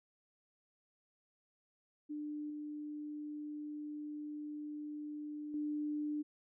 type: tone with level steps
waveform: sine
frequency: 298.3 Hz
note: D4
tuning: 27 cents sharp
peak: -39 / -41 / -35 dBFS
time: 2.09-6.23 s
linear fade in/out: 20 ms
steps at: 2.5 / 5.54 s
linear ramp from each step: 2 ms
effects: none